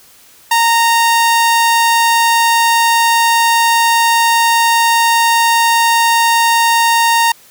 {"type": "tone", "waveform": "sawtooth", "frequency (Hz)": 925, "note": "A#5", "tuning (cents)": -14, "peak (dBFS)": -5, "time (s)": [0.51, 7.32], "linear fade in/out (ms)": 5, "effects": ["white hiss -44 dBFS RMS until 7.5 s"]}